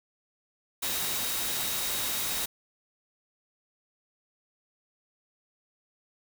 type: tone in noise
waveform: sine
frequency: 3791 Hz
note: A#7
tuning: 28 cents sharp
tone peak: -39 dBFS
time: 0.82-2.46 s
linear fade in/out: 10 ms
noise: white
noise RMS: -31 dBFS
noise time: 0.82-2.46 s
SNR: -11 dB
effects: none